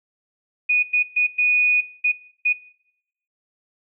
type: tone bursts at uneven times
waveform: sine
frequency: 2475 Hz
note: D#7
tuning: 10 cents flat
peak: -15 dBFS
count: 6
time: 0.69-0.83 / 0.93-1.03 / 1.16-1.27 / 1.38-1.81 / 2.04-2.12 / 2.45-2.53 s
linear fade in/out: 10 ms
effects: noise-tail reverb RT60 0.8 s tail -23 dB re dry